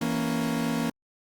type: chord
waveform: 40% pulse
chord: A# diminished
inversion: second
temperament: equal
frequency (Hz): 164.81 / 233.1 / 277.2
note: E3 / A#3 / C#4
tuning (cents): 0 / 0 / 0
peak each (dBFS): -31 / -27 / -30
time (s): 0.01-0.9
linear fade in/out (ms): 5
effects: Opus 48 kbps